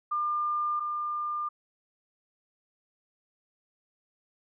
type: tone pair in turn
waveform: sine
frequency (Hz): 1200 / 1200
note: D6 / D6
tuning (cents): +37 / +37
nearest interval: unison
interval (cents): 0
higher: neither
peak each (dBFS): -26 / -29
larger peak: first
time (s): 0.11-0.8 / 0.8-1.49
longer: neither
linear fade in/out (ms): 10
effects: none